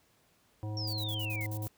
harmonic tone, 106.6 Hz, G#2, 46 cents sharp, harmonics 1 / 3 / 5 / 7 / 9, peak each -34 / -44 / -48 / -51 / -53 dBFS, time 0.63-1.67 s, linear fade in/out 0 ms
sine exponential sweep, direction down, 5580 to 2047 Hz, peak -36 dBFS, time 0.77-1.46 s, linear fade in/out 2 ms
violet noise bursts, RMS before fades -44 dBFS, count 8, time 0.87-1.682 s, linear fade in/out 5 ms, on 63 ms, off 44 ms
effects pink hiss -68 dBFS RMS until 1.77 s + high-pass 60 Hz 12 dB/octave

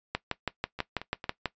two click trains, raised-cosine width 0.3 ms, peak -12 / -22 dBFS, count 9 / 3, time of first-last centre 0.15-1.457 / 0.79-1.241 s, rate 6.12 / 4.43 Hz, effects noise-tail reverb RT60 0.1 s tail -18 dB re dry + resampled to 16000 Hz

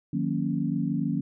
sine chord, D# minor seventh, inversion none, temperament equal with one note detuned, 155.56 / 182.34 / 233.1 / 277.2 Hz, D#3 / F#3 / A#3 / C#4, 0 / -25 / 0 / 0 cents, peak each -30 dBFS, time 0.13-1.21 s, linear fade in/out 5 ms, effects none

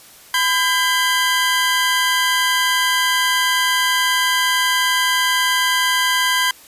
20% pulse tone pair together, 1009.3 / 1600 Hz, B5 / G6, +37 / +35 cents, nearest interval minor sixth, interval 798 cents, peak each -13 dBFS, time 0.34-6.51 s, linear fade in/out 2 ms, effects white hiss -44 dBFS RMS until 6.67 s + resampled to 32000 Hz

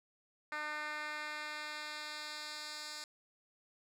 10% pulse tone with band-pass filter sweep, 301.8 Hz, D4, 47 cents sharp, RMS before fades -43 dBFS, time 0.52-3.04 s, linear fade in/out 2 ms, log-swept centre 1800 to 5300 Hz, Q 1.3, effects none

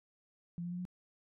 sine tone with pitch steps, 172.1 / 174.81 / 177.55 / 180.34 Hz, F3 / F3 / F3 / F#3, -25 / +2 / +29 / -44 cents, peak -37 dBFS, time 0.58-0.852 s, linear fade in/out 0 ms, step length 68 ms, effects none

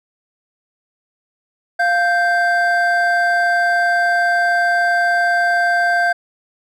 triangle tone pair together, 698.5 / 1568.1 Hz, F5 / G6, 0 / 0 cents, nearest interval octave + major second, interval 1400 cents, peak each -14 dBFS, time 1.79-6.13 s, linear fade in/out 10 ms, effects none

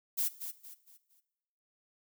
violet noise with echo, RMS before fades -31 dBFS, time 0.17-0.29 s, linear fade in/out 20 ms, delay 230 ms, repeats 4, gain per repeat -9 dB, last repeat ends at 1.21 s, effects noise-tail reverb RT60 1.0 s tail -17 dB re dry

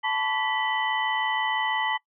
sine tone cluster, 877 / 1003 / 1138 / 1967 / 3036 Hz, A5 / B5 / C#6 / B6 / F#7, -6 / +26 / +45 / -7 / +44 cents, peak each -27 / -34 / -34 / -28 / -33 dBFS, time 0.03-1.98 s, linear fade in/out 20 ms, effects noise-tail reverb RT60 0.1 s tail -21 dB re dry

